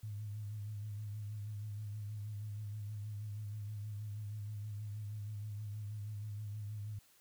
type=tone with vibrato; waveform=sine; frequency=104.8 Hz; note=G#2; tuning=16 cents sharp; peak=-40 dBFS; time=0.03-6.99 s; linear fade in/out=5 ms; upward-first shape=sine; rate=6.3 Hz; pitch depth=50 cents each way; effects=white hiss -67 dBFS RMS until 7.2 s